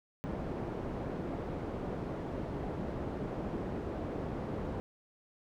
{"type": "low-pass noise", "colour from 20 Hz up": "white", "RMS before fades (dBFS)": -38, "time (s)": [0.24, 4.8], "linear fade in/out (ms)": 0, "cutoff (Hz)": 440, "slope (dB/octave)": 12, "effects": []}